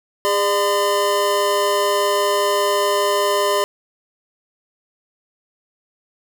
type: tone cluster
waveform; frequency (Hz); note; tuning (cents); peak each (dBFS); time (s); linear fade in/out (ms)
square; 406.5 / 599 / 1020; G#4 / D5 / C6; -37 / +34 / -44; -21; 0.25-3.64; 0
effects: none